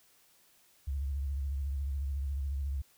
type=tone with vibrato; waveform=sine; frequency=69.3 Hz; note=C#2; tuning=in tune; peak=-31 dBFS; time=0.87-2.82 s; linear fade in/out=10 ms; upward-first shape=triangle; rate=14 Hz; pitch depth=110 cents each way; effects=white hiss -65 dBFS RMS until 2.97 s